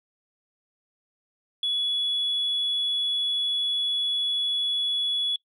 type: tone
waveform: sine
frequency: 3393 Hz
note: G#7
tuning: 36 cents sharp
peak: -22 dBFS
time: 1.63-5.36 s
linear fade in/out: 2 ms
effects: noise-tail reverb RT60 0.1 s tail -23 dB re dry + tanh soft clip ceiling -19 dBFS